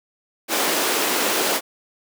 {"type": "high-pass noise", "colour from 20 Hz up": "pink", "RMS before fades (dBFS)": -21, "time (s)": [0.48, 1.61], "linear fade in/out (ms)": 50, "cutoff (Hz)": 280, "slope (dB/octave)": 24, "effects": []}